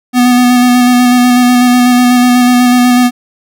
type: tone with vibrato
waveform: square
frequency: 246.9 Hz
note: B3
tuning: in tune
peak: -5 dBFS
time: 0.13-3.11 s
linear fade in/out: 50 ms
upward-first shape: square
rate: 8.1 Hz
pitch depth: 14 cents each way
effects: none